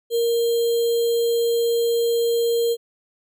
sine tone with sample-and-hold, 466.2 Hz, A#4, in tune, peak -17 dBFS, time 0.1-2.77 s, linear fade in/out 50 ms, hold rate 3675 Hz, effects none

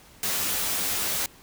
white noise with comb filter, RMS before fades -27 dBFS, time 0.23-1.26 s, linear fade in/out 2 ms, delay 11 ms, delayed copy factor +0.75, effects pink hiss -52 dBFS RMS until 1.42 s

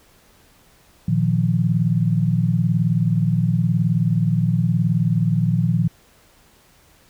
sine chord, Bb suspended fourth, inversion none, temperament equal, 116.54 / 155.56 / 174.61 Hz, Bb2 / Eb3 / F3, 0 / 0 / 0 cents, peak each -20 dBFS, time 1.08-5.88 s, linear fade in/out 5 ms, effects pink hiss -54 dBFS RMS until 7.09 s

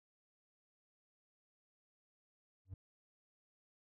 triangle tone with exponential growth, 94.2 Hz, F#2, 32 cents sharp, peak -39 dBFS, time 2.65-2.74 s, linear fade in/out 5 ms, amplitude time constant 18 ms, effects none

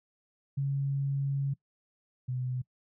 sine tone pair in turn, 138.59 / 126.72 Hz, C#3 / B2, 0 / +45 cents, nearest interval major second, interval 155 cents, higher first, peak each -27 / -30 dBFS, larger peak first, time 0.57-1.54 / 2.28-2.62 s, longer first, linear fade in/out 10 ms, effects noise-tail reverb RT60 0.1 s tail -22 dB re dry

